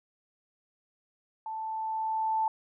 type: tone with level ramp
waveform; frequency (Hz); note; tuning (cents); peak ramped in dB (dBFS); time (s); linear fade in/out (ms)
sine; 881; A5; +2; -34 to -24; 1.46-2.48; 2
effects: none